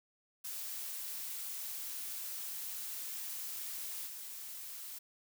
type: noise with level steps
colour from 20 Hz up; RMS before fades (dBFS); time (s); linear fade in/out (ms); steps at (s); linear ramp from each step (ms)
blue; -42 / -46; 0.44-4.99; 10; 4.06; 20
effects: none